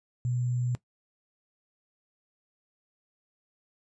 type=tone with sample-and-hold; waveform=sine; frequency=123.47 Hz; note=B2; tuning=in tune; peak=-26 dBFS; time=0.25-0.75 s; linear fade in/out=0 ms; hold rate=7350 Hz; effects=noise-tail reverb RT60 0.1 s tail -17 dB re dry + resampled to 22050 Hz